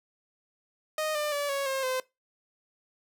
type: tone with pitch steps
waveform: sawtooth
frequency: 620 / 597.5 / 575.8 / 554.9 / 534.8 / 515.4 Hz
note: D#5 / D5 / D5 / C#5 / C5 / C5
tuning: -6 / +30 / -34 / +2 / +38 / -26 cents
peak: -24 dBFS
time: 0.98-2 s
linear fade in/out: 2 ms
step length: 170 ms
effects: noise-tail reverb RT60 0.2 s tail -20 dB re dry